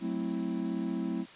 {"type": "chord", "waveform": "triangle", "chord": "F# half-diminished seventh", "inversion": "none", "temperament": "equal", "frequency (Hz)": [185, 220, 261.6, 329.6], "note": ["F#3", "A3", "C4", "E4"], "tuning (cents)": [0, 0, 0, 0], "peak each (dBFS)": -34, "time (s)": [0, 1.26], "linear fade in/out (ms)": 50, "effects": ["white hiss -51 dBFS RMS until 1.35 s", "resampled to 8000 Hz"]}